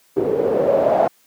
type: noise with low-pass filter sweep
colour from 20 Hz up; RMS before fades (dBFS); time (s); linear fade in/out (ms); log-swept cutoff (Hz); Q
white; -17; 0.16-1.08; 10; 390 to 710; 6.8
effects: white hiss -57 dBFS RMS until 1.26 s + high-pass 150 Hz 12 dB/octave